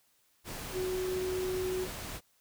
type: tone in noise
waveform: sine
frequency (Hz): 370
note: F#4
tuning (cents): 0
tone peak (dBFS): -31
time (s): 0.72-1.88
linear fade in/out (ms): 50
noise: pink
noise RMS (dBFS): -41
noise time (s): 0.44-2.21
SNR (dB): +7
effects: white hiss -70 dBFS RMS until 2.4 s